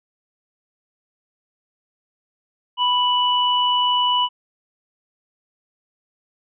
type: tone pair together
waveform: sine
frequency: 987.8 / 2960 Hz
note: B5 / F#7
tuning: 0 / 0 cents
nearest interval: octave + perfect fifth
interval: 1900 cents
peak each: -18 / -19 dBFS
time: 2.77-4.29 s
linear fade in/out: 50 ms
effects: none